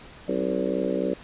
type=harmonic tone with a mistuned harmonic; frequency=63.4 Hz; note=B1; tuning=46 cents sharp; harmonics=3 / 4 / 5 / 6 / 7 / 8 / 9; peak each=-31 / -31 / -31 / -31 / -31 / -31 / -31 dBFS; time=0.28-1.14 s; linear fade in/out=5 ms; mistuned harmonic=4; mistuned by=+72 cents; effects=pink hiss -46 dBFS RMS until 1.23 s + resampled to 8000 Hz